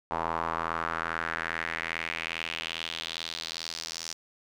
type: tone with band-pass filter sweep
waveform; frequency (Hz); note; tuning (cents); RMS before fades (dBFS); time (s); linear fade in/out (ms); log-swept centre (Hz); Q
square; 41.2; E1; 0; -34; 0.11-4.13; 0; 920 to 5700; 2.9
effects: none